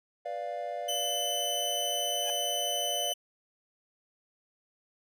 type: chord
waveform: triangle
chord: B diminished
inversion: none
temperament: equal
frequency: 493.9 / 587.3 / 698.5 Hz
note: B4 / D5 / F5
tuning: 0 / 0 / 0 cents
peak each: -40 / -35 / -34 dBFS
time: 0.25-3.13 s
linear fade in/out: 10 ms
type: tone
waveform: sawtooth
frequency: 3022 Hz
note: F#7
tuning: 36 cents sharp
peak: -27 dBFS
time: 0.88-3.14 s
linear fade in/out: 10 ms
type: tone with exponential growth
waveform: 20% pulse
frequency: 830.6 Hz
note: G#5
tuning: in tune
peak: -32 dBFS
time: 2.18-2.3 s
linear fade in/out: 0 ms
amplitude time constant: 26 ms
effects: resampled to 32000 Hz